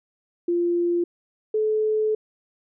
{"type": "tone pair in turn", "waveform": "sine", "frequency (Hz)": [346.5, 431.7], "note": ["F4", "A4"], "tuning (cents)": [-14, -33], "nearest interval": "major third", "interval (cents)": 381, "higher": "second", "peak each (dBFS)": -19, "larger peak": "neither", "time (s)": [[0.48, 1.04], [1.54, 2.15]], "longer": "second", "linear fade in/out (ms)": 5, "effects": []}